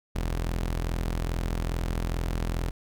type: tone pair together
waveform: sawtooth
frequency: 42.4 / 71.4 Hz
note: E1 / D2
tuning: +50 / -48 cents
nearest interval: major sixth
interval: 902 cents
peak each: -23 / -34 dBFS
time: 0.15-2.71 s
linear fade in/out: 10 ms
effects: none